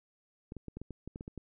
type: clicks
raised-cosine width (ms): 3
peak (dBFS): -29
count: 11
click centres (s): 0.521 / 0.567 / 0.683 / 0.77 / 0.816 / 0.907 / 1.076 / 1.159 / 1.209 / 1.279 / 1.377
effects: none